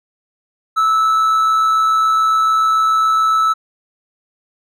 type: tone with amplitude modulation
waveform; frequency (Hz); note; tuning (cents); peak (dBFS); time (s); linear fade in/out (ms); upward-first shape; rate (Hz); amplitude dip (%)
triangle; 1308; E6; -14; -8; 0.76-3.54; 20; sine; 127; 30
effects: none